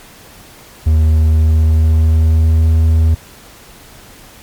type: tone with pitch glide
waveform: triangle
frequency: 78.5 to 80.38 Hz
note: D#2 to E2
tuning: +16 to -43 cents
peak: -5 dBFS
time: 0.86-3.15 s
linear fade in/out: 10 ms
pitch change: +41 cents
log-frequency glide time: 1.21-2.73 s
effects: pink hiss -39 dBFS RMS until 4.42 s + MP3 96 kbps